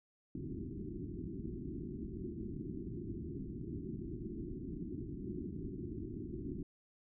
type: low-pass noise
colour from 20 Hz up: white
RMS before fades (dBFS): -43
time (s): 0.35-6.63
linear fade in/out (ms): 2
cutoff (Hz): 380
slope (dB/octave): 96
effects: none